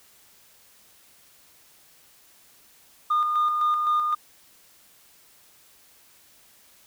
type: tone with tremolo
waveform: sine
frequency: 1218 Hz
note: D#6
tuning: 37 cents flat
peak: -17 dBFS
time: 3.1-4.15 s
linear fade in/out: 10 ms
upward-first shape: square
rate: 3.9 Hz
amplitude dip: 40%
effects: tanh soft clip ceiling -17 dBFS + white hiss -56 dBFS RMS until 6.86 s